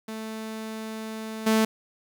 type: tone with level steps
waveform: sawtooth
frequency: 220 Hz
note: A3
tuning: in tune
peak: -29 / -15 dBFS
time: 0.08-1.65 s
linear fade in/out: 5 ms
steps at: 1.46 s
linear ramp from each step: 10 ms
effects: 9-bit